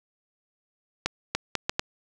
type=accelerating click train; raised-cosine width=0.2 ms; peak=-7 dBFS; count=5; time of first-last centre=1.06-1.795 s; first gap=290 ms; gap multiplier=0.7; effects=none